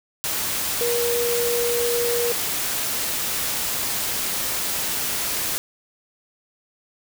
sine tone in noise, 476.6 Hz, A#4, 38 cents sharp, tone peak -21 dBFS, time 0.81-2.32 s, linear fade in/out 0 ms, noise white, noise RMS -25 dBFS, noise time 0.24-5.58 s, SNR +1 dB, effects none

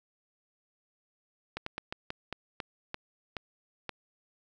slowing click train, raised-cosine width 0.3 ms, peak -19 dBFS, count 10, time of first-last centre 1.57-3.893 s, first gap 94 ms, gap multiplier 1.24, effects none

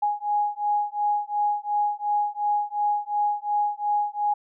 sine beating tone pair, 828 / 830.8 Hz, G#5 / G#5, -5 / 0 cents, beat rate 2.8 Hz, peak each -25 dBFS, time 0.02-4.34 s, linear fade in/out 10 ms, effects none

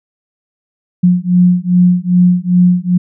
sine beating tone pair, 177.7 / 180.2 Hz, F3 / F#3, +30 / -45 cents, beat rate 2.5 Hz, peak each -10 dBFS, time 1.03-2.98 s, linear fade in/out 10 ms, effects none

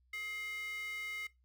square tone with high-pass filter, 423 Hz, G#4, 32 cents sharp, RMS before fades -42 dBFS, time 0.13-1.27 s, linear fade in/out 5 ms, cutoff 2000 Hz, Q 7.4, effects noise-tail reverb RT60 0.2 s tail -19 dB re dry + added 62 Hz sine -68 dBFS peak until 1.44 s

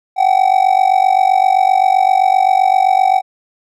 triangle tone with amplitude modulation, 760 Hz, F#5, 46 cents sharp, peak -3 dBFS, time 0.16-3.22 s, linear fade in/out 50 ms, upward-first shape sine, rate 47.7 Hz, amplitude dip 90%, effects none

